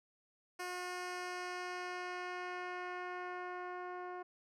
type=tone with low-pass filter sweep; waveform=10% pulse; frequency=360.3 Hz; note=F#4; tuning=46 cents flat; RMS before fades=-43 dBFS; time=0.59-4.23 s; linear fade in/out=10 ms; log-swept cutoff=11000 to 990 Hz; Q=0.76; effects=none